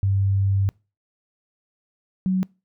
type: tone pair in turn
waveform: sine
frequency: 98 / 186.93 Hz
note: G2 / F#3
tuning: 0 / +18 cents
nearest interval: major seventh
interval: 1118 cents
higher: second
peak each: -17 / -18 dBFS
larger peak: first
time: 0.03-0.69 / 2.26-2.43 s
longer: first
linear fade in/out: 0 ms
effects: noise-tail reverb RT60 0.3 s tail -26 dB re dry